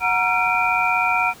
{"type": "tone cluster", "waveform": "sine", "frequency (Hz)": [733, 938, 1364, 2337, 2433], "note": ["F#5", "A#5", "F6", "D7", "D#7"], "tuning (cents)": [-16, 11, -41, -9, -39], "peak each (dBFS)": -23, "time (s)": [0, 1.34], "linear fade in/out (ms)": 50, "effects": ["pink hiss -44 dBFS RMS until 1.4 s"]}